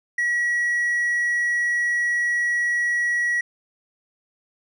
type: tone with hard clipping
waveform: sine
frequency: 1922 Hz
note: B6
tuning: 48 cents flat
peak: -20 dBFS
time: 0.18-3.41 s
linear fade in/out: 5 ms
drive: 2 dB
effects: none